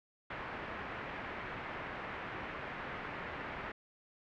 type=low-pass noise; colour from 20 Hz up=white; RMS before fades=-43 dBFS; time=0.3-3.72 s; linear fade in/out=5 ms; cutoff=2100 Hz; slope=24 dB/octave; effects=none